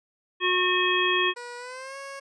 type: harmonic tone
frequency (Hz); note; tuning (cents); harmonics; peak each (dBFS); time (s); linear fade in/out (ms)
363.6; F#4; -30; 1 / 3 / 5 / 7 / 9; -27 / -27 / -27 / -27 / -27; 0.4-1.34; 50
type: tone with pitch glide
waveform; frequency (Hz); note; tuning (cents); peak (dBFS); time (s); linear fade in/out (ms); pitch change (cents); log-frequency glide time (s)
15% pulse; 484.5 to 550.2; B4 to C#5; -33 to -13; -30; 1.36-2.2; 10; +220; 1.57-1.97
effects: resampled to 22050 Hz